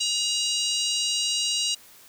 harmonic tone with a mistuned harmonic, 949 Hz, A#5, 31 cents sharp, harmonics 3 / 4 / 5 / 6 / 7 / 8 / 9, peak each -27 / -29 / -31 / -33 / -34 / -35 / -36 dBFS, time 0-1.75 s, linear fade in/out 10 ms, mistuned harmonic 4, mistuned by +38 cents, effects white hiss -51 dBFS RMS until 2.08 s

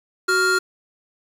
square tone pair together, 372.7 / 1400 Hz, F#4 / F6, +13 / +4 cents, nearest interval octave + major seventh, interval 2291 cents, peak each -22 / -18 dBFS, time 0.28-0.59 s, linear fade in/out 10 ms, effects low-pass 10000 Hz 12 dB/octave + 7-bit

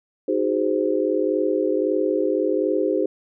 sine chord, Ab dominant seventh, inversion second, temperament just, 311.5 / 373.8 / 415.3 / 519.1 Hz, Eb4 / Gb4 / Ab4 / C5, +2 / +18 / 0 / -14 cents, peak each -24 dBFS, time 0.28-3.06 s, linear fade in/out 5 ms, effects none

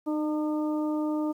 harmonic tone with a mistuned harmonic, 302.7 Hz, D#4, 48 cents flat, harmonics 1 / 2 / 3 / 4, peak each -26 / -35 / -39 / -42 dBFS, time 0.06-1.33 s, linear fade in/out 20 ms, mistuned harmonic 1, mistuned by +17 cents, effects 10-bit

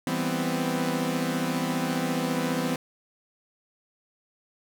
sawtooth chord, C major seventh, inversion first, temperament equal, 164.81 / 196 / 246.9 / 261.6 Hz, E3 / G3 / B3 / C4, 0 / 0 / 0 / 0 cents, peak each -27 / -31 / -26 / -26 dBFS, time 0.07-2.76 s, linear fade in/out 2 ms, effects none

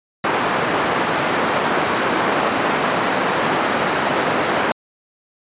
white band-pass noise, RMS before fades -19 dBFS, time 0.24-4.72 s, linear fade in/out 2 ms, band 190 to 1300 Hz, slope 12 dB/octave, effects resampled to 8000 Hz

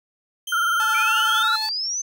sawtooth tone, 3136 Hz, G7, in tune, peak -25 dBFS, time 0.47-1.43 s, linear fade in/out 5 ms
sine tone with vibrato, 1381 Hz, F6, 20 cents flat, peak -18 dBFS, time 0.52-1.56 s, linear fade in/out 5 ms, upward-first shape sine, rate 20 Hz, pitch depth 77 cents each way
sawtooth tone with tremolo, 870 Hz, A5, 20 cents flat, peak -23 dBFS, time 0.8-1.69 s, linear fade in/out 0 ms, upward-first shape square, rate 11 Hz, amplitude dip 30%
sine exponential sweep, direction up, 2300 to 6272 Hz, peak -23 dBFS, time 0.94-2.02 s, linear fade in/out 10 ms
effects none

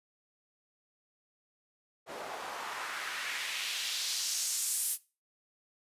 white noise with band-pass filter sweep, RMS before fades -36 dBFS, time 2.06-4.98 s, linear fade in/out 50 ms, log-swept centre 560 to 11000 Hz, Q 1.5, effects noise-tail reverb RT60 0.3 s tail -19 dB re dry + resampled to 32000 Hz

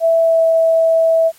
sine tone with pitch glide, 659.3 to 653.6 Hz, E5 to E5, 0 to -15 cents, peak -9 dBFS, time 0-1.32 s, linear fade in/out 50 ms, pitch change -15 cents, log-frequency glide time 0.2-0.44 s, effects white hiss -47 dBFS RMS until 1.38 s + MP3 64 kbps

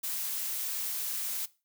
blue noise, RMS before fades -34 dBFS, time 0.03-1.46 s, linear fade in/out 10 ms, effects noise-tail reverb RT60 0.3 s tail -19 dB re dry

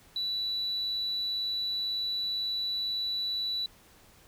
sine tone, 3951 Hz, B7, in tune, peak -28 dBFS, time 0.16-3.66 s, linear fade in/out 2 ms, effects tanh soft clip ceiling -25 dBFS + pink hiss -58 dBFS RMS until 4.27 s

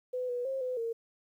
sine tone with pitch steps, 503 / 489 / 534 / 506 / 459.8 Hz, B4 / B4 / C5 / B4 / A#4, +32 / -17 / +35 / +42 / -24 cents, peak -31 dBFS, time 0.13-0.93 s, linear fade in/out 10 ms, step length 160 ms, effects 11-bit

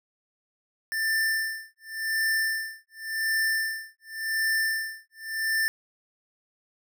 square tone with tremolo, 1781 Hz, A6, 21 cents sharp, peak -23 dBFS, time 0.92-5.68 s, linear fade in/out 0 ms, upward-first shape sine, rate 0.9 Hz, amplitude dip 100%, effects none

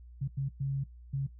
sine tone bursts at uneven times, 137.1 Hz, C#3, 19 cents flat, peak -29 dBFS, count 4, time 0.21-0.28 / 0.37-0.49 / 0.6-0.84 / 1.13-1.27 s, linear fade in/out 10 ms, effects noise-tail reverb RT60 0.1 s tail -17 dB re dry + added 60 Hz sine -48 dBFS peak until 1.39 s

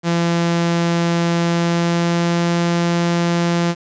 sawtooth tone with pitch glide, 170 to 171.38 Hz, F3 to F3, -46 to -32 cents, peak -11 dBFS, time 0.03-3.75 s, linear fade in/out 50 ms, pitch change +14 cents, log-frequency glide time 1.38-2.57 s, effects resampled to 16000 Hz + 7-bit

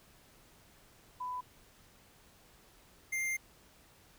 sine / square tone pair in turn, 998 / 2103 Hz, B5 / C7, +18 / +8 cents, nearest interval octave + minor second, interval 1290 cents, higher second, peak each -36 / -33 dBFS, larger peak second, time 1.2-1.41 / 3.12-3.37 s, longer second, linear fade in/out 10 ms, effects pink hiss -62 dBFS RMS until 4.18 s

